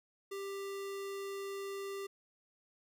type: tone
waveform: square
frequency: 394.7 Hz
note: G4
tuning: 12 cents sharp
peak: -40 dBFS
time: 0.31-2.07 s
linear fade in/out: 10 ms
effects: none